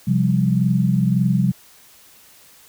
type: chord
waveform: sine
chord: C suspended fourth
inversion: none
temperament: just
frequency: 130.81 / 174.42 / 196.22 Hz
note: C3 / F3 / G3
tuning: 0 / -2 / +2 cents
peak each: -19 dBFS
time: 0.07-1.52 s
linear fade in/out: 10 ms
effects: white hiss -49 dBFS RMS until 2.68 s

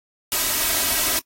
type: noise with comb filter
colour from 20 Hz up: white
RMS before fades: -21 dBFS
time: 0.32-1.19 s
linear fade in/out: 0 ms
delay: 3.1 ms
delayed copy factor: +0.6
effects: noise-tail reverb RT60 0.1 s tail -22 dB re dry + AAC 48 kbps

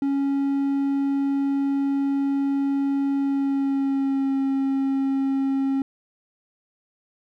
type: tone with pitch glide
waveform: triangle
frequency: 277.2 to 270.9 Hz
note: C#4 to C#4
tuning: 0 to -40 cents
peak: -18 dBFS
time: 0.02-5.82 s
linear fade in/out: 2 ms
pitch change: -40 cents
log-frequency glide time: 3.18-4.37 s
effects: none

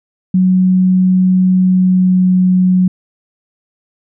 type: tone with pitch glide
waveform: sine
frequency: 185 to 183.72 Hz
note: F#3 to F#3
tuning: 0 to -12 cents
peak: -7 dBFS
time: 0.34-2.88 s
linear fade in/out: 5 ms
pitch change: -12 cents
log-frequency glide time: 1.57-2.31 s
effects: none

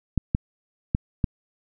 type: clicks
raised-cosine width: 5 ms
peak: -8 dBFS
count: 4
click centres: 0.177 / 0.349 / 0.949 / 1.242 s
effects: none

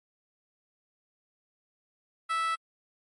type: tone with high-pass filter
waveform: 10% pulse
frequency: 657 Hz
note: E5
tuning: 6 cents flat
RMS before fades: -29 dBFS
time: 2.29-2.56 s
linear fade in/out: 20 ms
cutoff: 1400 Hz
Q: 9.2
effects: MP3 48 kbps

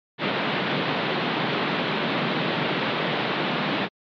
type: band-pass noise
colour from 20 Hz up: pink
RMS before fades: -25 dBFS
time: 0.18-3.89 s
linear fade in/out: 50 ms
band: 140 to 3900 Hz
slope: 48 dB/octave
effects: MP3 64 kbps

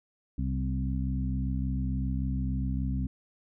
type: harmonic tone with a mistuned harmonic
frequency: 65.2 Hz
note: C2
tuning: 5 cents flat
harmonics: 1 / 2 / 3 / 4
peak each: -30 / -33 / -35 / -36 dBFS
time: 0.38-3.07 s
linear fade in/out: 5 ms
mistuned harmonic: 2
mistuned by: +22 cents
effects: none

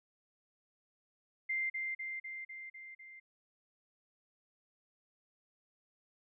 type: tone with echo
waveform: sine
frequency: 2093 Hz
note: C7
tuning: in tune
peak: -32 dBFS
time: 1.49-1.7 s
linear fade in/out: 10 ms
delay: 250 ms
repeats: 6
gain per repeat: -3 dB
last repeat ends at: 3.2 s
effects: none

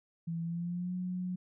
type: tone with pitch glide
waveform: sine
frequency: 166.6 to 181.68 Hz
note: E3 to F#3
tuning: +19 to -31 cents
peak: -33 dBFS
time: 0.27-1.36 s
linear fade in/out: 10 ms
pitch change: +150 cents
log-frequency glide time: 0.43-0.94 s
effects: none

